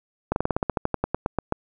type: slowing click train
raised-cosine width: 1 ms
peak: -8 dBFS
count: 16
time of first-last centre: 0.32-1.524 s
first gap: 41 ms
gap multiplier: 1.09
effects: none